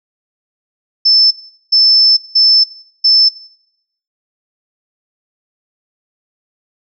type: tone bursts at uneven times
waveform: sine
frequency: 5280 Hz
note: E8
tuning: 2 cents sharp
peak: -6 dBFS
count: 4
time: 1.05-1.31 / 1.72-2.17 / 2.35-2.64 / 3.04-3.29 s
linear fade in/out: 10 ms
effects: noise-tail reverb RT60 0.8 s tail -21 dB re dry